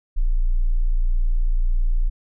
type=tone; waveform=sine; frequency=29.14 Hz; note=A#0; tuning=in tune; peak=-15 dBFS; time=0.16-2.1 s; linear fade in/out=20 ms; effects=none